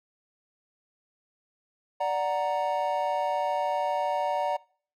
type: chord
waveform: triangle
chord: D augmented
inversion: none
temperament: equal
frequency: 587.3 / 740 / 932.3 Hz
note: D5 / F#5 / A#5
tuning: 0 / 0 / 0 cents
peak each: -27 dBFS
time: 2-4.57 s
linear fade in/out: 10 ms
effects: noise-tail reverb RT60 0.5 s tail -24 dB re dry + MP3 96 kbps